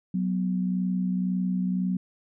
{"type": "tone pair together", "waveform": "sine", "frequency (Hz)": [184.97, 246.9], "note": ["F#3", "B3"], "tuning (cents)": [0, 0], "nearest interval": "perfect fourth", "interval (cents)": 500, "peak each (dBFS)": [-24, -32], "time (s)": [0.14, 1.97], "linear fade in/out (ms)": 5, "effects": []}